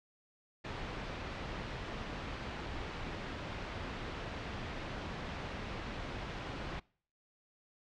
pink low-pass noise, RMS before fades -42 dBFS, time 0.64-6.8 s, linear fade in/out 10 ms, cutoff 3300 Hz, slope 12 dB/octave, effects noise-tail reverb RT60 0.5 s tail -25 dB re dry + low-pass 6000 Hz 12 dB/octave

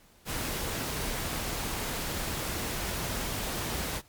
pink noise, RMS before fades -33 dBFS, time 0.25-4.02 s, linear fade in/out 50 ms, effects pink hiss -60 dBFS RMS until 4.08 s + MP3 96 kbps

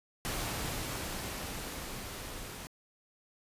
pink noise with level ramp, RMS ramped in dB -35 to -44 dBFS, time 0.25-2.67 s, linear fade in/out 0 ms, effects resampled to 32000 Hz

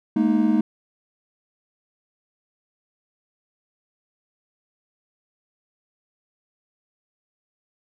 triangle chord, Ab suspended second, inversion none, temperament equal with one note detuned, 212.4 / 233.1 / 311.1 Hz, Ab3 / Bb3 / Eb4, +39 / 0 / 0 cents, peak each -19 dBFS, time 0.16-0.61 s, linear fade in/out 5 ms, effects none

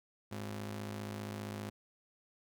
sawtooth ring-modulated tone, 155.56 Hz, D#3, in tune, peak -33 dBFS, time 0.31-1.7 s, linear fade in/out 10 ms, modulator 50.2 Hz, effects none

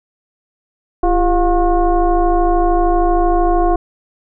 sine tone with frequency modulation, 342.5 Hz, F4, 34 cents flat, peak -10 dBFS, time 1.03-3.76 s, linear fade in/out 5 ms, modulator 369 Hz, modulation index 1.4, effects none

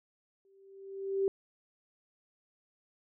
sine tone with exponential growth, 390 Hz, G4, 9 cents flat, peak -24 dBFS, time 0.45-1.28 s, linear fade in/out 1 ms, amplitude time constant 180 ms, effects none

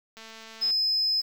click train, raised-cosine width 0.2 ms, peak -28 dBFS, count 121, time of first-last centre 0.17-0.708 s, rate 223 Hz
sine tone, 5100 Hz, D#8, 42 cents sharp, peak -22 dBFS, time 0.61-1.22 s, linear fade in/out 20 ms
effects 8-bit

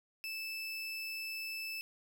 30% pulse tone, 2631 Hz, E7, 4 cents flat, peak -36 dBFS, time 0.24-1.81 s, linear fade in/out 0 ms, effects none

